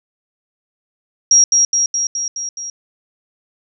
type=tone with echo; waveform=sine; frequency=5650 Hz; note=F8; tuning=19 cents sharp; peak=-6 dBFS; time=1.31-1.44 s; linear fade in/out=2 ms; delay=210 ms; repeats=6; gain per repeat=-3 dB; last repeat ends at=2.7 s; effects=none